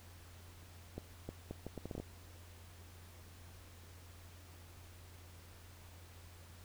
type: accelerating click train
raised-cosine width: 2 ms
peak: -29 dBFS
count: 10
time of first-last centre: 0.98-2 s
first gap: 310 ms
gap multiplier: 0.71
effects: added 87 Hz sine -55 dBFS peak until 6.64 s + pink hiss -60 dBFS RMS until 6.64 s